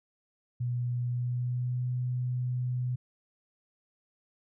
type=tone with pitch glide; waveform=sine; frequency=122.2 to 124.91 Hz; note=B2 to B2; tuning=-18 to +20 cents; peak=-28 dBFS; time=0.6-2.96 s; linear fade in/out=10 ms; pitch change=+38 cents; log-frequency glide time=1.08-1.88 s; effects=none